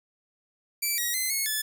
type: tone with pitch steps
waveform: 5% pulse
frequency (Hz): 2324 / 1899 / 2052 / 2183 / 1730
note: D7 / A#6 / C7 / C#7 / A6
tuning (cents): -19 / +32 / -34 / -27 / -30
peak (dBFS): -16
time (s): 0.82-1.62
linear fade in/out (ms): 10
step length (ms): 160
effects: none